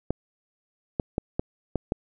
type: clicks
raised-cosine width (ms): 2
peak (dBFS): -11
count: 6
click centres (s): 0.106 / 0.998 / 1.181 / 1.395 / 1.757 / 1.921
effects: none